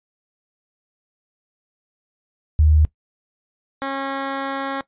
sine / 10% pulse tone pair in turn, 76.8 / 272.6 Hz, D#2 / C#4, -22 / -29 cents, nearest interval octave + minor seventh, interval 2193 cents, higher second, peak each -11 / -15 dBFS, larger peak first, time 2.59-2.85 / 3.82-4.81 s, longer second, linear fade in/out 0 ms, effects noise-tail reverb RT60 0.1 s tail -19 dB re dry + resampled to 8000 Hz

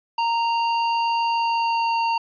square tone with pitch glide, 927 to 920.1 Hz, A#5 to A#5, -10 to -23 cents, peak -20 dBFS, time 0.18-2.18 s, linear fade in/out 5 ms, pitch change -13 cents, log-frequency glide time 1.27-1.98 s, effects resampled to 11025 Hz

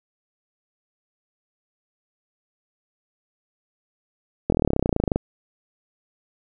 slowing click train, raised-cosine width 2 ms, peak -6 dBFS, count 22, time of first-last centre 4.5-5.16 s, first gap 23 ms, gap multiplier 1.03, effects none

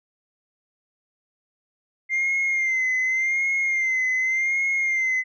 sine tone with vibrato, 2094 Hz, C7, 1 cent sharp, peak -18 dBFS, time 2.09-5.24 s, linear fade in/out 50 ms, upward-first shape sine, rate 0.87 Hz, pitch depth 53 cents each way, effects tanh soft clip ceiling -18 dBFS

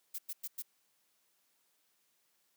violet noise bursts, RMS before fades -40 dBFS, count 4, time 0.14-0.624 s, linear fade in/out 10 ms, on 46 ms, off 100 ms, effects white hiss -75 dBFS RMS until 2.56 s + high-pass 150 Hz 12 dB/octave

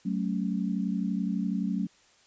sine chord, F# minor, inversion none, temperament equal with one note detuned, 188.12 / 220 / 277.2 Hz, F#3 / A3 / C#4, +29 / 0 / 0 cents, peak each -29 / -31 / -34 dBFS, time 0.05-1.87 s, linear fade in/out 10 ms, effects white hiss -61 dBFS RMS until 2.26 s + resampled to 16000 Hz

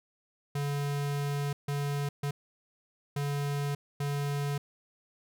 square tone bursts at uneven times, 143 Hz, D3, 46 cents flat, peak -30 dBFS, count 5, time 0.55-1.53 / 1.68-2.09 / 2.23-2.31 / 3.16-3.75 / 4-4.58 s, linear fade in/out 5 ms, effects none

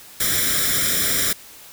white noise with comb filter, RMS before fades -20 dBFS, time 0.2-1.33 s, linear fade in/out 5 ms, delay 0.55 ms, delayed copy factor +0.85, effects white hiss -43 dBFS RMS until 1.72 s

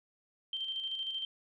sine tone with tremolo, 3136 Hz, G7, in tune, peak -33 dBFS, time 0.53-1.25 s, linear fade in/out 2 ms, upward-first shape square, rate 13 Hz, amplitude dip 40%, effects none

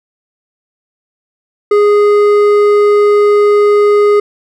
sine tone with hard clipping, 413.6 Hz, G#4, 7 cents flat, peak -7 dBFS, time 1.71-4.2 s, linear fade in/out 5 ms, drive 8 dB, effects none

